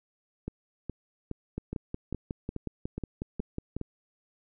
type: two click trains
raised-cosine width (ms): 3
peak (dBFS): -21 / -20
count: 9 / 13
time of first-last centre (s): 0.48-3.813 / 1.58-3.766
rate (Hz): 2.4 / 5.49
effects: none